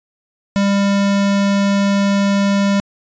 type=tone; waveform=square; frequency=199.3 Hz; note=G3; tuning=29 cents sharp; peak=-13 dBFS; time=0.56-2.8 s; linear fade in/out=0 ms; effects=resampled to 16000 Hz